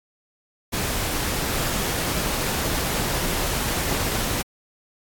pink noise, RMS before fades -25 dBFS, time 0.72-4.43 s, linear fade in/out 20 ms, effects AAC 64 kbps

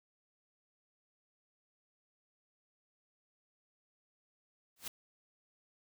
white noise with exponential growth, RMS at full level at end -36 dBFS, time 4.76-4.88 s, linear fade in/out 5 ms, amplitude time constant 24 ms, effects none

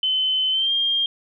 sine tone with pitch glide, 3050 to 3209 Hz, G7 to G7, -48 to +40 cents, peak -18 dBFS, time 0.03-1.06 s, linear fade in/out 2 ms, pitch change +88 cents, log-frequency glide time 0.51-0.72 s, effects none

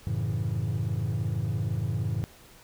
triangle chord, F# minor seventh, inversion none, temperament equal, 92.5 / 110 / 138.59 / 164.81 Hz, F#2 / A2 / C#3 / E3, 0 / 0 / 0 / 0 cents, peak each -30 / -26 / -30 / -32 dBFS, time 0.07-2.24 s, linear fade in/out 0 ms, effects tanh soft clip ceiling -20 dBFS + pink hiss -53 dBFS RMS until 2.63 s

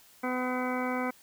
harmonic tone, 252.3 Hz, B3, 37 cents sharp, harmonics 1 / 2 / 3 / 4 / 5 / 6 / 8 / 9, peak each -32 / -35 / -37 / -38 / -39 / -40 / -41 / -42 dBFS, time 0.23-1.11 s, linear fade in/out 10 ms, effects white hiss -58 dBFS RMS until 1.22 s

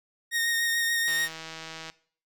sawtooth tone with vibrato, 1855 Hz, A#6, 9 cents flat, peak -21 dBFS, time 0.31-1.29 s, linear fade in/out 50 ms, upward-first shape sine, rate 6.9 Hz, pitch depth 16 cents each way
click train, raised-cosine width 0.2 ms, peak -22 dBFS, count 133, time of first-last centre 1.08-1.9 s, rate 161 Hz
effects noise-tail reverb RT60 0.5 s tail -19 dB re dry

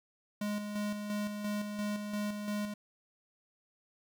square tone with tremolo, 207.7 Hz, G#3, in tune, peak -33 dBFS, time 0.41-2.74 s, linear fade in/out 5 ms, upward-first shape square, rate 2.9 Hz, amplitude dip 45%, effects 11-bit

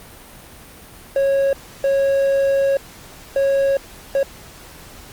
triangle tone bursts at uneven times, 549 Hz, C#5, 17 cents flat, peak -12 dBFS, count 4, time 1.16-1.53 / 1.84-2.77 / 3.36-3.77 / 4.15-4.23 s, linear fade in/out 2 ms, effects pink hiss -41 dBFS RMS until 5.12 s + Opus 32 kbps

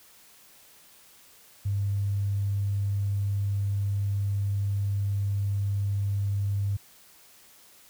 triangle tone with tanh clipping, 100 Hz, G2, 35 cents sharp, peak -24 dBFS, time 1.65-6.77 s, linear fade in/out 10 ms, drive 3 dB, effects white hiss -55 dBFS RMS until 7.89 s

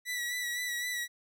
sawtooth tone with vibrato, 1952 Hz, B6, 21 cents flat, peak -29 dBFS, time 0.05-1.08 s, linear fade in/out 50 ms, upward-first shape sine, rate 3.9 Hz, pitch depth 33 cents each way, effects none

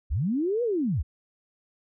sine linear two-way sweep, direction up then down, 47.24 to 496.5 to 47.24 Hz, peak -23 dBFS, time 0.1-1.03 s, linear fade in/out 20 ms, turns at 0.63 s, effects none

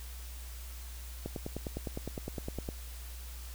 click train, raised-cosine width 2 ms, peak -23 dBFS, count 15, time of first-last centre 1.26-2.689 s, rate 9.8 Hz, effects added 60 Hz sine -42 dBFS peak until 3.54 s + white hiss -51 dBFS RMS until 3.54 s

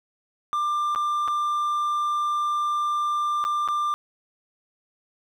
triangle tone with dropouts, 1190 Hz, D6, 22 cents sharp, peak -20 dBFS, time 0.53-3.94 s, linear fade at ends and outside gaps 0 ms, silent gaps 0.949-0.959 / 1.277-1.282 / 3.441-3.45 / 3.677-3.686 s, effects none

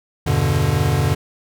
square chord, E minor seventh, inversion none, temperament equal with one note detuned, 81.74 / 98 / 123.47 / 146.83 Hz, E2 / G2 / B2 / D3, -14 / 0 / 0 / 0 cents, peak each -24 / -22 / -22 / -20 dBFS, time 0.26-1.15 s, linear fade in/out 10 ms, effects none

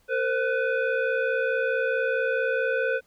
sine tone with frequency modulation, 523.3 Hz, C5, in tune, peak -22 dBFS, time 0.08-3.01 s, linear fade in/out 50 ms, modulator 982 Hz, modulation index 1.3, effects pink hiss -65 dBFS RMS until 3.06 s

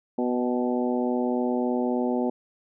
harmonic tone with a mistuned harmonic, 123.47 Hz, B2, in tune, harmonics 2 / 3 / 4 / 5 / 6 / 7, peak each -25 / -29 / -31 / -33 / -35 / -36 dBFS, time 0.18-2.3 s, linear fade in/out 5 ms, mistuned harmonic 6, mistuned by +35 cents, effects none

